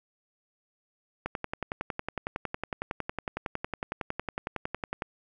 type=click train; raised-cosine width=0.5 ms; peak=-16 dBFS; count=42; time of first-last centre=1.26-5.021 s; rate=10.9 Hz; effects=none